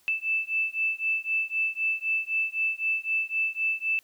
sine beating tone pair, 2637 / 2640.9 Hz, E7 / E7, 0 / +3 cents, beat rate 3.9 Hz, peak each -28 dBFS, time 0.08-3.99 s, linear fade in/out 0 ms, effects white hiss -63 dBFS RMS until 4.03 s

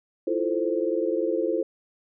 sine chord, F major seventh, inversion third, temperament equal, 329.6 / 349.2 / 440 / 523.3 Hz, E4 / F4 / A4 / C5, 0 / 0 / 0 / 0 cents, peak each -28 dBFS, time 0.27-1.63 s, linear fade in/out 5 ms, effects none

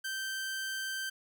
sawtooth tone, 1558 Hz, G6, 11 cents flat, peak -31 dBFS, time 0.04-1.1 s, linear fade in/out 10 ms, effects none

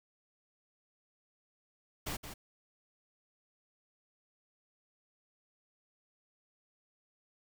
pink noise with echo, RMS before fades -38 dBFS, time 2.06-2.17 s, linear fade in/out 10 ms, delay 170 ms, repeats 1, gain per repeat -8 dB, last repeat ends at 2.34 s, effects none

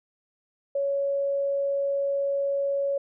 sine tone, 558 Hz, C#5, 11 cents sharp, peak -23 dBFS, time 0.75-2.98 s, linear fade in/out 5 ms, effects none

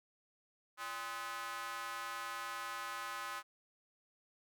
square tone with high-pass filter, 115.1 Hz, A#2, 22 cents flat, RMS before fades -43 dBFS, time 0.77-3.43 s, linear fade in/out 50 ms, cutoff 1200 Hz, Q 2.7, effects none

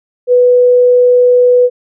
sine tone, 493.9 Hz, B4, in tune, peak -4 dBFS, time 0.27-1.7 s, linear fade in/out 50 ms, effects none

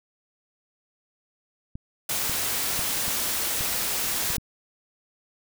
clicks, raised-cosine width 5 ms, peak -23 dBFS, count 7, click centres 1.755 / 2.296 / 2.792 / 3.081 / 3.609 / 4.303 / 4.382 s
white noise, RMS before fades -27 dBFS, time 2.09-4.37 s, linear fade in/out 5 ms
effects none

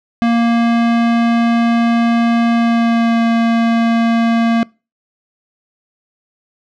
square tone with pitch glide, 233.1 to 230.4 Hz, A#3 to A#3, 0 to -20 cents, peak -11 dBFS, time 0.22-4.63 s, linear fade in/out 0 ms, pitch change -20 cents, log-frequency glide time 2.54-3.23 s, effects noise-tail reverb RT60 0.3 s tail -25 dB re dry + low-pass 3000 Hz 12 dB/octave

